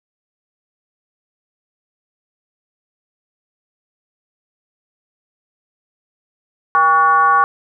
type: tone with frequency modulation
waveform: sine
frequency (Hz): 1127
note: C#6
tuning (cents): +28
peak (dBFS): -9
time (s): 6.75-7.44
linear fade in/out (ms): 0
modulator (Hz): 327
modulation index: 0.85
effects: none